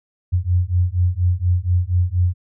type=beating tone pair; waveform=sine; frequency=87.5 / 91.7 Hz; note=F2 / F#2; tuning=+4 / -15 cents; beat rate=4.2 Hz; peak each=-18 dBFS; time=0.32-2.34 s; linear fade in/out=20 ms; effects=none